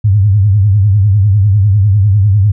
sine tone with vibrato, 100.6 Hz, G2, 45 cents sharp, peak -5 dBFS, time 0.04-2.52 s, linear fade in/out 10 ms, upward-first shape triangle, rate 10 Hz, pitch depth 160 cents each way, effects none

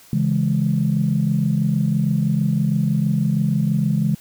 sine chord, C# minor, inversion none, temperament equal, 138.59 / 164.81 / 207.7 Hz, C#3 / E3 / G#3, 0 / 0 / 0 cents, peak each -20 dBFS, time 0.13-4.15 s, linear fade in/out 2 ms, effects tanh soft clip ceiling -7 dBFS + white hiss -48 dBFS RMS until 4.2 s

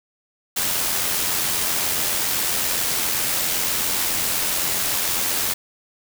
white noise with amplitude modulation, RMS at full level -21 dBFS, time 0.56-5.54 s, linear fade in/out 10 ms, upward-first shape sine, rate 87.5 Hz, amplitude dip 30%, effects none

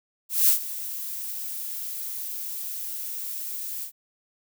violet noise with ADSR envelope, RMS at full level -17 dBFS, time 0.29-3.92 s, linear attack 200 ms, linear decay 97 ms, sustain -16 dB, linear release 90 ms, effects none

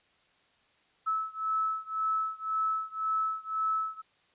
sine beating tone pair, 1302 / 1303.9 Hz, E6 / E6, -22 / -19 cents, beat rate 1.9 Hz, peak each -31 / -32 dBFS, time 1.06-4.02 s, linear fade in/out 20 ms, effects white hiss -67 dBFS RMS until 4.34 s + resampled to 8000 Hz

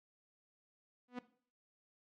sawtooth tone with exponential growth, 246.9 Hz, B3, in tune, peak -34 dBFS, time 1.08-1.19 s, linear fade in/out 5 ms, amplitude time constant 23 ms, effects noise-tail reverb RT60 0.5 s tail -17 dB re dry + low-pass 3000 Hz 12 dB/octave

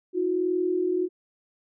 sine tone pair together, 321.9 / 363.3 Hz, E4 / F#4, -41 / -32 cents, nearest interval major second, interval 209 cents, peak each -29 / -23 dBFS, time 0.13-1.09 s, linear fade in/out 50 ms, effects none

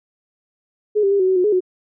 sine tone with pitch steps, 421.6 / 394.1 / 400.4 / 372.6 / 376.7 / 362.3 / 420.2 / 367.4 Hz, G#4 / G4 / G4 / F#4 / F#4 / F#4 / G#4 / F#4, +26 / +9 / +37 / +12 / +31 / -36 / +20 / -12 cents, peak -13 dBFS, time 0.95-1.606 s, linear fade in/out 20 ms, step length 82 ms, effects none

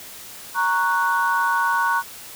sine chord, F# major, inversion first, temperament equal, 932.3 / 1108.7 / 1480 Hz, A#5 / C#6 / F#6, 0 / 0 / 0 cents, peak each -21 / -22 / -21 dBFS, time 0.54-2.03 s, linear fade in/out 50 ms, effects tanh soft clip ceiling -9 dBFS + white hiss -39 dBFS RMS until 2.35 s

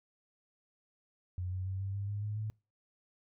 sine tone with pitch steps, 90.6 / 92.88 / 95.21 / 97.61 / 100.06 / 102.58 / 105.16 / 107.8 Hz, F#2 / F#2 / G2 / G2 / G2 / G#2 / G#2 / A2, -36 / +7 / -50 / -7 / +36 / -21 / +22 / -35 cents, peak -34 dBFS, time 1.38-2.5 s, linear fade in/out 0 ms, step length 140 ms, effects noise-tail reverb RT60 0.3 s tail -26 dB re dry

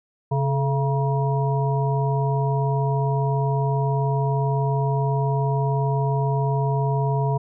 harmonic tone with a mistuned harmonic, 136.4 Hz, C#3, 28 cents flat, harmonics 1 / 3 / 5 / 7, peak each -20 / -28 / -30 / -28 dBFS, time 0.31-7.38 s, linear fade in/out 10 ms, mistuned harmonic 3, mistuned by +80 cents, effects none

